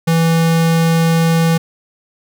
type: tone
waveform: square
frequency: 164.81 Hz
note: E3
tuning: in tune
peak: -11 dBFS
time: 0.07-1.58 s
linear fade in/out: 10 ms
effects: none